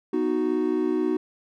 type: chord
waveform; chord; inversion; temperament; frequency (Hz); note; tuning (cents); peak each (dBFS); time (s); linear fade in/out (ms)
triangle; B major; none; equal; 246.9 / 311.1 / 370; B3 / D#4 / F#4; 0 / 0 / 0; -27 / -23 / -23; 0.13-1.17; 5
effects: none